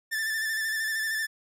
45% pulse tone with vibrato, 1766 Hz, A6, 6 cents sharp, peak -27 dBFS, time 0.11-1.27 s, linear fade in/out 20 ms, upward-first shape square, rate 13 Hz, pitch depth 27 cents each way, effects none

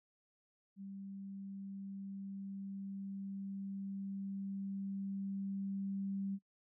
sine tone with level ramp, 196 Hz, G3, in tune, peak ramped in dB -45 to -36 dBFS, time 0.76-6.39 s, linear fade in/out 50 ms, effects noise-tail reverb RT60 0.1 s tail -22 dB re dry

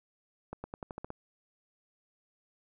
accelerating click train, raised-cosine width 1 ms, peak -25 dBFS, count 8, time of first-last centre 0.53-1.104 s, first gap 110 ms, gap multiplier 0.9, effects none

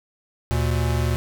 square tone pair together, 75.77 / 118.7 Hz, D#2 / A#2, -45 / +32 cents, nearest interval minor sixth, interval 777 cents, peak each -23 / -23 dBFS, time 0.51-1.16 s, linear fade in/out 0 ms, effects none

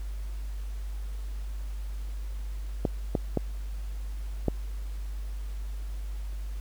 clicks, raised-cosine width 2 ms, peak -11 dBFS, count 4, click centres 2.852 / 3.152 / 3.373 / 4.483 s, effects added 50 Hz sine -32 dBFS peak until 6.6 s + pink hiss -54 dBFS RMS until 6.6 s

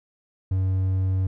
triangle tone, 94.3 Hz, F#2, 33 cents sharp, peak -18 dBFS, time 0.51-1.27 s, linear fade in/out 5 ms, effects none

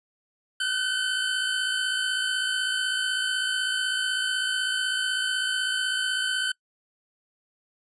square tone cluster, 1478 / 1534 / 3052 Hz, F#6 / G6 / G7, -2 / -38 / -47 cents, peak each -32 / -29 / -29 dBFS, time 0.6-6.52 s, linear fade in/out 5 ms, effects noise-tail reverb RT60 0.1 s tail -25 dB re dry + resampled to 22050 Hz

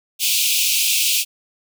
pink high-pass noise, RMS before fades -18 dBFS, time 0.19-1.25 s, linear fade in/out 50 ms, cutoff 2400 Hz, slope 96 dB/octave, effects none

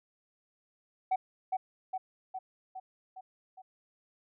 sine tone with echo, 753 Hz, F#5, 30 cents sharp, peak -23 dBFS, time 1.11-1.16 s, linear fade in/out 10 ms, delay 410 ms, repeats 6, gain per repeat -4 dB, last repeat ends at 3.62 s, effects tanh soft clip ceiling -24 dBFS

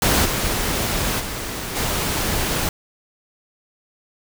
pink noise with level steps, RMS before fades -17 / -22 / -28 / -22 dBFS, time 0.02-2.69 s, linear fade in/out 2 ms, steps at 0.24 / 1.19 / 1.75 s, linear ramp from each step 20 ms, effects none

